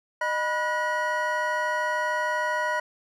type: tone cluster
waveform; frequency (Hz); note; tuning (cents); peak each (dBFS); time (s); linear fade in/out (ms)
triangle; 613 / 979 / 1459 / 1912; D#5 / B5 / F#6 / A#6; -26 / -15 / -25 / +43; -28 / -26 / -29 / -29; 0.21-2.8; 5
effects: none